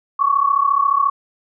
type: tone pair together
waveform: sine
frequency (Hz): 1101.7 / 1136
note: C#6 / C#6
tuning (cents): -11 / +42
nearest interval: minor second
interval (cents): 53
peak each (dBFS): -16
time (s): 0.19-1.1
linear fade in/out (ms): 10
effects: none